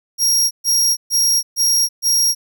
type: tone bursts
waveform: sawtooth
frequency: 5610 Hz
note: F8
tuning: 7 cents sharp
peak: -10 dBFS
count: 5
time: 0.18-2.35 s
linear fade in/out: 50 ms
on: 330 ms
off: 130 ms
effects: none